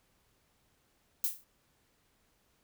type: noise with exponential decay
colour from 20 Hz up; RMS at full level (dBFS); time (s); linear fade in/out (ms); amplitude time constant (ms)
violet; -27; 1.24-1.44; 1; 43
effects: pink hiss -72 dBFS RMS until 2.63 s